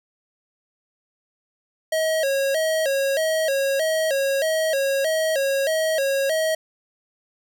square tone with vibrato, 590 Hz, D5, 8 cents sharp, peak -20 dBFS, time 1.92-6.55 s, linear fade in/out 5 ms, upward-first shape square, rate 1.6 Hz, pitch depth 130 cents each way, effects none

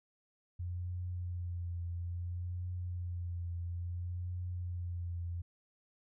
sine tone with vibrato, 87.9 Hz, F2, 12 cents sharp, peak -36 dBFS, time 0.59-5.42 s, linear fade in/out 10 ms, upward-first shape triangle, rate 0.59 Hz, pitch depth 37 cents each way, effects none

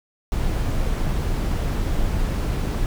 brown noise, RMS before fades -22 dBFS, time 0.32-2.86 s, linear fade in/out 0 ms, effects none

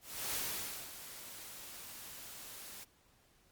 white noise with ADSR envelope, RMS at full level -37 dBFS, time 0.01-2.85 s, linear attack 330 ms, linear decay 550 ms, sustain -12 dB, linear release 21 ms, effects pink hiss -69 dBFS RMS until 3.51 s + Opus 48 kbps

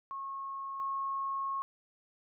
sine tone pair in turn, 1090 / 1090 Hz, C#6 / C#6, -29 / -29 cents, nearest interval unison, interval 0 cents, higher neither, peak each -37 / -32 dBFS, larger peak second, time 0.11-0.8 / 0.8-1.62 s, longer second, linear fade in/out 0 ms, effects none

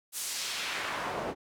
pink noise with band-pass filter sweep, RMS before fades -35 dBFS, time 0.12-1.35 s, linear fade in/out 50 ms, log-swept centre 11000 to 450 Hz, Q 0.96, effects none

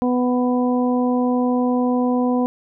harmonic tone, 248.4 Hz, B3, 10 cents sharp, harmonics 1 / 2 / 3 / 4, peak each -17 / -23 / -27 / -29 dBFS, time 0.02-2.46 s, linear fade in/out 0 ms, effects none

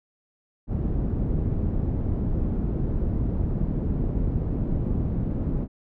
pink low-pass noise, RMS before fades -25 dBFS, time 0.67-5.68 s, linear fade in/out 50 ms, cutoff 260 Hz, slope 12 dB/octave, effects none

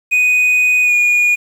triangle tone with pitch glide, 2489 to 2443 Hz, D#7 to D#7, 0 to -32 cents, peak -8 dBFS, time 0.11-1.36 s, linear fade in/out 20 ms, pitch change -32 cents, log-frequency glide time 0.83-0.93 s, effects 7-bit

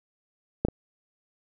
clicks, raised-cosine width 2 ms, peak -9 / -17 dBFS, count 2, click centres 0.65 / 0.685 s, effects none

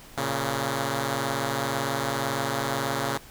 5% pulse tone pair together, 115.9 / 137.83 Hz, A#2 / C#3, -10 / -10 cents, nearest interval minor third, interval 300 cents, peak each -19 / -16 dBFS, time 0.17-3.18 s, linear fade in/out 10 ms, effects pink hiss -48 dBFS RMS until 3.3 s

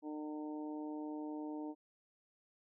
harmonic tone, 151.6 Hz, D#3, 45 cents flat, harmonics 2 / 3 / 4 / 5 / 6, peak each -41 / -51 / -53 / -55 / -53 dBFS, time 0.02-1.75 s, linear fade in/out 50 ms, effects none

